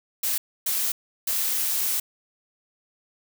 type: noise bursts at uneven times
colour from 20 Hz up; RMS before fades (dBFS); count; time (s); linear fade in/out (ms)
blue; -25; 3; 0.23-0.38 / 0.66-0.92 / 1.27-2; 5
effects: none